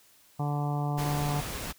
harmonic tone, 145.8 Hz, D3, 12 cents flat, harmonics 1 / 2 / 3 / 4 / 5 / 6 / 7 / 8, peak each -28 / -38 / -42 / -44 / -36 / -40 / -43 / -45 dBFS, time 0.39-1.41 s, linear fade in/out 10 ms
pink noise, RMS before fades -36 dBFS, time 0.97-1.73 s, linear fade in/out 20 ms
effects white hiss -60 dBFS RMS until 1.78 s

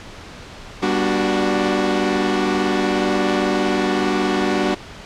sawtooth chord, G major seventh, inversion none, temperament equal with one note detuned, 196 / 241 / 293.7 / 370 Hz, G3 / B3 / D4 / F#4, 0 / -42 / 0 / 0 cents, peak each -19 / -21 / -18 / -17 dBFS, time 0.82-4.75 s, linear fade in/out 10 ms, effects pink hiss -37 dBFS RMS until 5.05 s + low-pass 5000 Hz 12 dB/octave

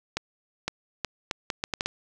accelerating click train, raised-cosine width 0.2 ms, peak -10 dBFS, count 9, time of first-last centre 0.17-1.86 s, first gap 510 ms, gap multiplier 0.72, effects none

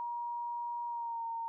sine tone with pitch glide, 950 to 919.2 Hz, A#5 to A#5, +33 to -25 cents, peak -35 dBFS, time 0-1.48 s, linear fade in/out 0 ms, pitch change -58 cents, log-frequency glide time 0.86-1.25 s, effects none

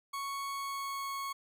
40% pulse tone with pitch glide, 1108.7 to 1102.3 Hz, C#6 to C#6, 0 to -10 cents, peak -35 dBFS, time 0.13-1.33 s, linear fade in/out 10 ms, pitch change -10 cents, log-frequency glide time 0.51-1.11 s, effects none

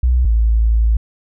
sine tone pair in turn, 61.74 / 55.62 Hz, B1 / A1, 0 / +19 cents, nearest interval major second, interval 181 cents, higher first, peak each -10 dBFS, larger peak neither, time 0.03-0.25 / 0.25-0.97 s, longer second, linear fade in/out 5 ms, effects none

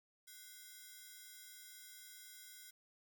5% pulse ring-modulated tone, 1789 Hz, A6, 28 cents sharp, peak -40 dBFS, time 0.27-2.71 s, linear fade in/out 10 ms, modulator 293 Hz, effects none

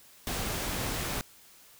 pink noise, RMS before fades -33 dBFS, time 0.27-1.21 s, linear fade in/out 0 ms, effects white hiss -56 dBFS RMS until 1.79 s

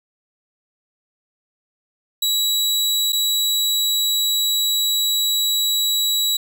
sawtooth tone with dropouts, 3900 Hz, B7, 23 cents flat, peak -14 dBFS, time 2.22-6.37 s, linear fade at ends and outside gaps 5 ms, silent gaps 3.123-3.129 s, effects none

